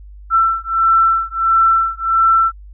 sine beating tone pair, 1339 / 1340.5 Hz, E6 / E6, +27 / +29 cents, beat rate 1.5 Hz, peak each -14 dBFS, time 0.3-2.52 s, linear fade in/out 50 ms, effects added 50 Hz sine -34 dBFS peak until 2.73 s

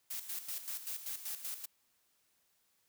blue noise with tremolo, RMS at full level -40 dBFS, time 0.1-1.66 s, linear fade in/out 10 ms, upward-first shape square, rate 5.2 Hz, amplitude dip 65%, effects white hiss -75 dBFS RMS until 2.88 s

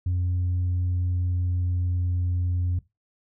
sine tone with pitch glide, 89.6 to 88.98 Hz, F2 to F2, +45 to +33 cents, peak -20 dBFS, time 0.06-2.79 s, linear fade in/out 5 ms, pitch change -12 cents, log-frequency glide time 0.89-2.28 s, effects noise-tail reverb RT60 0.2 s tail -19 dB re dry + tanh soft clip ceiling -20 dBFS

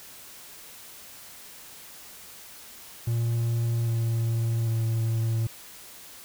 triangle tone with pitch steps, 116.54 / 114.87 / 113.22 Hz, A#2 / A#2 / A2, 0 / -25 / +50 cents, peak -21 dBFS, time 3.07-5.47 s, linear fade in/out 5 ms, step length 800 ms, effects white hiss -46 dBFS RMS until 6.24 s

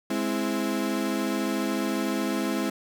35% pulse chord, Ab augmented, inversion none, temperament equal, 207.7 / 261.6 / 329.6 Hz, Ab3 / C4 / E4, 0 / 0 / 0 cents, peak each -28 dBFS, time 0.1-2.7 s, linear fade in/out 5 ms, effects none

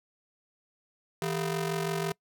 sawtooth ring-modulated tone, 280 Hz, C#4, 18 cents sharp, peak -22 dBFS, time 1.22-2.12 s, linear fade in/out 2 ms, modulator 117 Hz, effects noise-tail reverb RT60 0.1 s tail -24 dB re dry

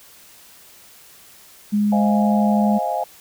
sine tone with pitch glide, 207.5 to 209.1 Hz, G#3 to G#3, -1 to +12 cents, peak -15 dBFS, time 1.72-2.79 s, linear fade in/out 20 ms, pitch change +13 cents, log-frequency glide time 1.96-2.26 s
sine chord, F minor seventh, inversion second, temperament equal with one note detuned, 523.3 / 626.2 / 698.5 / 830.6 Hz, C5 / Eb5 / F5 / Ab5, 0 / +11 / 0 / 0 cents, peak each -29 / -26 / -24 / -24 dBFS, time 1.92-3.04 s, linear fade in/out 5 ms
effects white hiss -47 dBFS RMS until 3.2 s

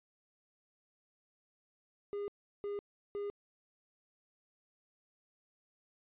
triangle tone bursts, 407.1 Hz, G#4, 35 cents flat, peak -34 dBFS, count 3, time 2.13-3.3 s, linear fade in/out 0 ms, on 150 ms, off 360 ms, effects resampled to 8000 Hz

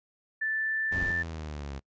sine tone with pitch glide, 1760 to 1771.2 Hz, A6 to A6, 0 to +11 cents, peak -27 dBFS, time 0.41-1.23 s, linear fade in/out 10 ms, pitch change +11 cents, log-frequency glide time 0.52-1.08 s
sawtooth linear sweep, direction down, 92.4 to 67.2 Hz, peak -32 dBFS, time 0.91-1.8 s, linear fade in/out 20 ms
brown noise, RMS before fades -37 dBFS, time 0.92-1.12 s, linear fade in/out 2 ms
effects noise-tail reverb RT60 0.1 s tail -24 dB re dry + resampled to 16000 Hz

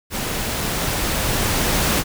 pink noise with level ramp, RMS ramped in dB -25 to -18 dBFS, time 0.1-2.04 s, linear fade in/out 50 ms, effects none

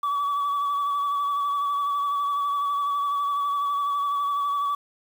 sine tone with vibrato, 1142 Hz, D6, 49 cents flat, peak -20 dBFS, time 0.03-4.75 s, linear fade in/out 5 ms, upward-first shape sine, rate 12 Hz, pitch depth 27 cents each way, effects tanh soft clip ceiling -21 dBFS + 8-bit

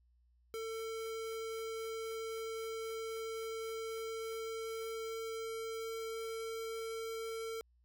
square tone with pitch glide, 448.1 to 451 Hz, A4 to A4, +32 to +43 cents, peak -40 dBFS, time 0.54-7.61 s, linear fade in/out 0 ms, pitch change +11 cents, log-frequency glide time 3.7-6.52 s, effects added 60 Hz sine -67 dBFS peak until 7.84 s

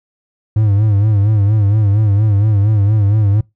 triangle tone with vibrato, 104.1 Hz, G#2, 5 cents sharp, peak -7 dBFS, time 0.56-3.41 s, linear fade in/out 5 ms, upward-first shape sine, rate 4.3 Hz, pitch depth 90 cents each way, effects noise-tail reverb RT60 0.2 s tail -24 dB re dry

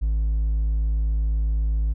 sine tone with hard clipping, 53.9 Hz, A1, 35 cents flat, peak -20 dBFS, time 0.01-1.94 s, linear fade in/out 20 ms, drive 2 dB, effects none

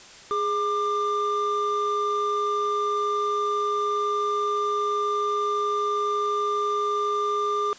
triangle tone pair together, 415 / 1193 Hz, G#4 / D6, -1 / +27 cents, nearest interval octave + tritone, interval 1828 cents, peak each -25 / -22 dBFS, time 0.31-7.73 s, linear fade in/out 0 ms, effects white hiss -46 dBFS RMS until 7.78 s + resampled to 16000 Hz

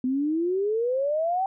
sine exponential sweep, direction up, 249.5 to 784 Hz, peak -22 dBFS, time 0.04-1.46 s, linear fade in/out 2 ms, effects none

